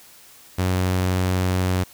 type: tone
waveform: sawtooth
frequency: 92.1 Hz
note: F#2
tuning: 7 cents flat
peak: -15 dBFS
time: 0.58-1.84 s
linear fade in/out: 10 ms
effects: white hiss -48 dBFS RMS until 1.93 s